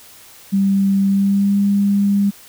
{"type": "tone with pitch glide", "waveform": "sine", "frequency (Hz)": [196.1, 200.7], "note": ["G3", "G3"], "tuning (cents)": [1, 41], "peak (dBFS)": -12, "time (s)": [0.52, 2.31], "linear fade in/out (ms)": 20, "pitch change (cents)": 40, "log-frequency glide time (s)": [1.06, 1.57], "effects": ["white hiss -43 dBFS RMS until 2.48 s"]}